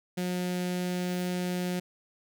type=tone with notch filter; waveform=sawtooth; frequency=179.9 Hz; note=F#3; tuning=48 cents flat; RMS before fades=-31 dBFS; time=0.17-1.8 s; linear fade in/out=10 ms; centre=1100 Hz; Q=1.5; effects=none